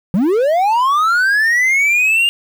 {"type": "linear sweep", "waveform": "triangle", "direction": "up", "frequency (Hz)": [164.81, 2834], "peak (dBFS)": -9, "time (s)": [0.14, 2.29], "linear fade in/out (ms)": 0, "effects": ["7-bit"]}